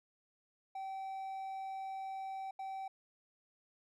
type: tone bursts at uneven times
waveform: triangle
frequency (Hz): 771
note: G5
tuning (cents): -29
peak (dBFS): -38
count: 2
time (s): 0.75-2.51 / 2.59-2.88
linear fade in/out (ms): 5
effects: none